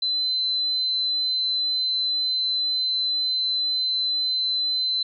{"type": "tone", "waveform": "sine", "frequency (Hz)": 4049, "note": "B7", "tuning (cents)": 42, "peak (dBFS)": -21, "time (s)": [0.02, 5.03], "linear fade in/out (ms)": 5, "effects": []}